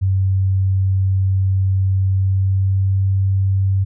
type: tone with pitch glide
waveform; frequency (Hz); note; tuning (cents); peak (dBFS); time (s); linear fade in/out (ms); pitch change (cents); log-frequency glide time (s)
sine; 95.6 to 96.6; G2 to G2; -43 to -25; -13; 0.01-3.85; 20; +18; 2.1-3.01
effects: none